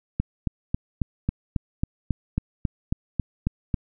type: click train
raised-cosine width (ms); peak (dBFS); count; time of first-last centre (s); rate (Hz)
5; -10; 14; 0.2-3.742; 3.67
effects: none